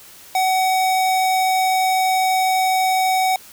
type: tone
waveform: square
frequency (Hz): 752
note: F#5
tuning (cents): +28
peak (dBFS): -16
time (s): 0.35-3.36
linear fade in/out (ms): 2
effects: white hiss -43 dBFS RMS until 3.52 s